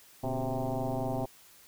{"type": "tone with frequency modulation", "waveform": "sine", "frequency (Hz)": 270, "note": "C#4", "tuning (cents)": -45, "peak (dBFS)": -29, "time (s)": [0.23, 1.26], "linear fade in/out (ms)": 10, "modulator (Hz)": 129, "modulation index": 4.4, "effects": ["white hiss -57 dBFS RMS until 1.67 s"]}